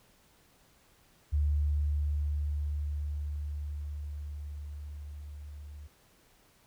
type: tone with level ramp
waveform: sine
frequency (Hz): 73.6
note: D2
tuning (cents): +4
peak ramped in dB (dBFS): -24 to -43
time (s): 1.32-5.88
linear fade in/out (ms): 20
effects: pink hiss -64 dBFS RMS until 6.66 s